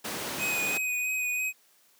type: noise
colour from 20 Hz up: pink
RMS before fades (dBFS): -33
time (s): 0.04-0.78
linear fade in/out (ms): 10
type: tone with vibrato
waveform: square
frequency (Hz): 2500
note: D#7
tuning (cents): +8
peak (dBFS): -28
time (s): 0.38-1.53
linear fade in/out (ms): 50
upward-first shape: sine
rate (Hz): 3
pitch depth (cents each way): 19
effects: white hiss -63 dBFS RMS until 1.99 s + high-pass 200 Hz 12 dB/octave